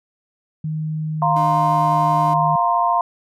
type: tone with pitch glide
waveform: sine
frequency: 155.8 to 154.63 Hz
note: D#3 to D#3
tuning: +3 to -10 cents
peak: -21 dBFS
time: 0.64-2.56 s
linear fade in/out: 5 ms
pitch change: -13 cents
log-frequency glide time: 1.03-1.87 s
type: chord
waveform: sine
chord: F suspended fourth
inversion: none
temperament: equal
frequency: 698.5 / 932.3 / 1046.5 Hz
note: F5 / Bb5 / C6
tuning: 0 / 0 / 0 cents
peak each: -19 dBFS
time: 1.22-3.01 s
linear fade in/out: 2 ms
type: tone with vibrato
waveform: 35% pulse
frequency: 304.3 Hz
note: D#4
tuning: 38 cents flat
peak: -28 dBFS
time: 1.36-2.34 s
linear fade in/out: 5 ms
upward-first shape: sine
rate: 11 Hz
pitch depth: 11 cents each way
effects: none